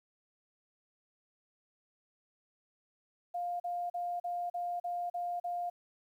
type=tone bursts; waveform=sine; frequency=703 Hz; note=F5; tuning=11 cents sharp; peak=-33 dBFS; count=8; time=3.34-5.7 s; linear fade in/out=10 ms; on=260 ms; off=40 ms; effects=11-bit